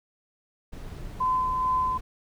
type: noise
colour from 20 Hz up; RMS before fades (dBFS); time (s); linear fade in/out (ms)
brown; -38; 0.72-2.01; 10
type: tone with tremolo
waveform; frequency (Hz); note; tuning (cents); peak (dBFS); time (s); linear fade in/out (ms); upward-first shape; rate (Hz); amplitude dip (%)
sine; 1022; C6; -41; -21; 1.2-1.98; 10; sine; 2.3; 35
effects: none